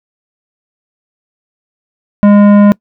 sine tone with tanh clipping, 204.7 Hz, G#3, 25 cents flat, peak -4 dBFS, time 2.23-2.72 s, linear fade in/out 0 ms, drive 14 dB, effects noise-tail reverb RT60 0.1 s tail -24 dB re dry

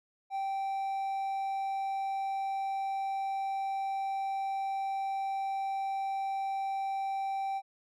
triangle tone, 780 Hz, G5, 9 cents flat, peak -29 dBFS, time 0.3-7.62 s, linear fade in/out 50 ms, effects none

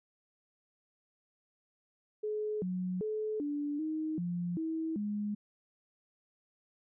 sine tone with pitch steps, 425.3 / 182.8 / 430.6 / 291.3 / 312.7 / 174.9 / 321.9 / 207.5 Hz, G#4 / F#3 / A4 / D4 / D#4 / F3 / E4 / G#3, +41 / -21 / -37 / -14 / +9 / +3 / -41 / -1 cents, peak -32 dBFS, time 2.23-5.35 s, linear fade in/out 10 ms, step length 390 ms, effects none

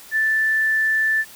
sine tone, 1761 Hz, A6, 1 cent sharp, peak -16 dBFS, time 0.11-1.25 s, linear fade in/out 50 ms, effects white hiss -43 dBFS RMS until 1.35 s

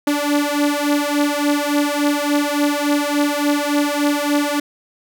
sawtooth beating tone pair, 289.3 / 292.8 Hz, D4 / D4, -26 / -5 cents, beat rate 3.5 Hz, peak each -15 dBFS, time 0.07-4.6 s, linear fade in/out 5 ms, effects none

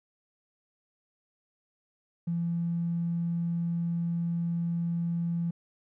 triangle tone, 169.8 Hz, F3, 48 cents flat, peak -23 dBFS, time 2.27-5.51 s, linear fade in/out 10 ms, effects tanh soft clip ceiling -25 dBFS

